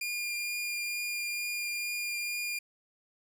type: tone with vibrato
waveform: sawtooth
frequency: 2413 Hz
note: D7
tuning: 46 cents sharp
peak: -29 dBFS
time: 0.01-2.59 s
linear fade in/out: 5 ms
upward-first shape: triangle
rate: 2.2 Hz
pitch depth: 9 cents each way
effects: none